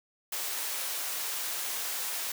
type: high-pass noise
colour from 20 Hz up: white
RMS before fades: -34 dBFS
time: 0.32-2.32 s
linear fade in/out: 5 ms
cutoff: 500 Hz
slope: 12 dB/octave
effects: none